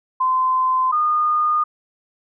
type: tone pair in turn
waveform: sine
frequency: 1031 / 1222.8 Hz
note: C6 / D#6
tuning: -26 / -30 cents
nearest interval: minor third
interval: 296 cents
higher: second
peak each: -15 / -15 dBFS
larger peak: neither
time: 0.2-0.92 / 0.92-1.64 s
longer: neither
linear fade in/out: 10 ms
effects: none